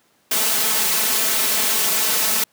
white noise with comb filter, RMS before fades -19 dBFS, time 0.31-2.44 s, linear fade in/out 5 ms, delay 4.6 ms, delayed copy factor +0.65, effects pink hiss -60 dBFS RMS until 2.52 s + high-pass 200 Hz 12 dB/octave

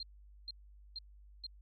sine tone bursts, 4186 Hz, C8, in tune, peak -40 dBFS, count 4, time 0-1.466 s, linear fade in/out 2 ms, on 29 ms, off 450 ms, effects added 50 Hz sine -55 dBFS peak until 1.61 s

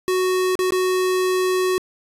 square tone with dropouts, 370 Hz, F#4, in tune, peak -18 dBFS, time 0.08-1.78 s, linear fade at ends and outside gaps 0 ms, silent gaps 0.554-0.591 / 0.706-0.722 s, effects resampled to 32000 Hz + 9-bit

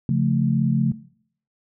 sine chord, Db augmented, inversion none, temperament equal, 138.59 / 174.61 / 220 Hz, Db3 / F3 / A3, 0 / 0 / 0 cents, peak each -20 / -23 / -23 dBFS, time 0.09-0.92 s, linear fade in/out 2 ms, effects noise-tail reverb RT60 0.6 s tail -18 dB re dry

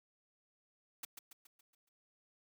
white noise with echo, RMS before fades -43 dBFS, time 1.03-1.05 s, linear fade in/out 5 ms, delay 140 ms, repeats 6, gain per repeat -6 dB, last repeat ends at 1.89 s, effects high-pass 200 Hz 12 dB/octave

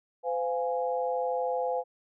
sine chord, F minor, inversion second, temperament equal with one note detuned, 510.4 / 698.5 / 830.6 Hz, C5 / F5 / Ab5, -43 / 0 / 0 cents, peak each -29 / -33 / -33 dBFS, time 0.23-1.84 s, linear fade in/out 50 ms, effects none

